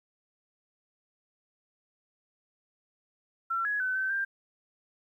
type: tone with pitch steps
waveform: sine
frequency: 1354 / 1675 / 1514 / 1538 / 1587 Hz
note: E6 / G#6 / F#6 / G6 / G6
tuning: +46 / +14 / +39 / -33 / +21 cents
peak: -27 dBFS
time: 3.5-4.25 s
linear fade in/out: 10 ms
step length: 150 ms
effects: 11-bit